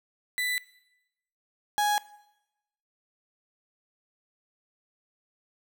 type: tone pair in turn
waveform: 35% pulse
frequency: 1988 / 831 Hz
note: B6 / G#5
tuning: +11 / +1 cents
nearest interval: octave + minor third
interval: 1510 cents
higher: first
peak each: -25 / -21 dBFS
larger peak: second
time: 0.38-0.58 / 1.78-1.98 s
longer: neither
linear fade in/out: 0 ms
effects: noise-tail reverb RT60 0.9 s tail -20 dB re dry